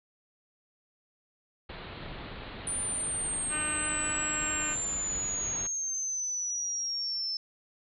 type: low-pass noise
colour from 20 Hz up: pink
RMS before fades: -42 dBFS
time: 1.69-5.67 s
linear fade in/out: 5 ms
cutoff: 4300 Hz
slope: 96 dB/octave
type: exponential sweep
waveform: sine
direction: down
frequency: 9390 to 5274 Hz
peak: -30 dBFS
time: 2.67-7.37 s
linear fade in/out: 2 ms
type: harmonic tone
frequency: 304 Hz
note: D#4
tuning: 40 cents flat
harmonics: 1 / 2 / 3 / 4 / 5 / 6 / 7 / 8 / 9 / 10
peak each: -43 / -47 / -49 / -40 / -38 / -43 / -48 / -43 / -42 / -46 dBFS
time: 3.49-4.77 s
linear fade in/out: 50 ms
effects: none